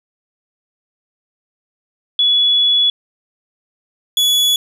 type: tone pair in turn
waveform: sine / 40% pulse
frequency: 3400 / 3400 Hz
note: G#7 / G#7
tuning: +40 / +40 cents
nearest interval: unison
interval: 0 cents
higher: neither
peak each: -10 dBFS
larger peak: neither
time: 2.19-2.9 / 4.17-4.56 s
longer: first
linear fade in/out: 2 ms
effects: none